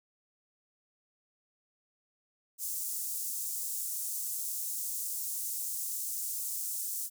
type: high-pass noise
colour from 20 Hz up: pink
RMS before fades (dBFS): -36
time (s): 2.58-7.1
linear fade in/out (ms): 50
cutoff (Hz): 7200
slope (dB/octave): 24
effects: none